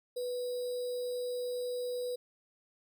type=tone with sample-and-hold; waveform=sine; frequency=493.9 Hz; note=B4; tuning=in tune; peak=-33 dBFS; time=0.16-2.16 s; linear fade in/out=10 ms; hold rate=4410 Hz; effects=none